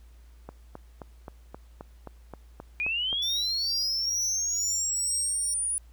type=click train; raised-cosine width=1 ms; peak=-25 dBFS; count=11; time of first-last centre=0.49-3.129 s; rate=3.79 Hz
type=linear sweep; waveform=sine; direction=up; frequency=2392 to 9820 Hz; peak=-26 dBFS; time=2.8-5.78 s; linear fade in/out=0 ms
type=tone with tremolo; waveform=45% pulse; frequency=5588 Hz; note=F8; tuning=in tune; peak=-31 dBFS; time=3.22-5.54 s; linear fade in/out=5 ms; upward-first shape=triangle; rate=2.2 Hz; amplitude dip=70%
effects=added 58 Hz sine -49 dBFS peak until 5.92 s + pink hiss -65 dBFS RMS until 5.92 s